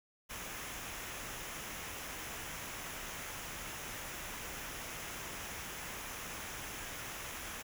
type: noise with comb filter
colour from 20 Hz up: pink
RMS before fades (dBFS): -44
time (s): 0.29-7.63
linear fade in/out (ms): 20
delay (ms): 0.23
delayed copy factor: -0.5
effects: none